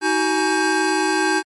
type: tone cluster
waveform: square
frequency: 316.7 / 375 / 840 / 1582 Hz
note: D#4 / F#4 / G#5 / G6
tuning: +31 / +23 / +19 / +15 cents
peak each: -23 dBFS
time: 0.01-1.43 s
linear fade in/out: 50 ms
effects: MP3 48 kbps